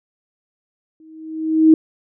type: tone with exponential growth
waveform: sine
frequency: 317 Hz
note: D#4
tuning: 32 cents sharp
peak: -4 dBFS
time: 1-1.74 s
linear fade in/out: 2 ms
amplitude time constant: 160 ms
effects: none